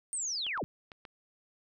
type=linear sweep; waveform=sine; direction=down; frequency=8870 to 72.7 Hz; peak=-32 dBFS; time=0.13-0.64 s; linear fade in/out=0 ms
type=clicks; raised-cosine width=0.3 ms; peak=-30 dBFS; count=4; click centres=0.466 / 0.576 / 0.918 / 1.052 s
effects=none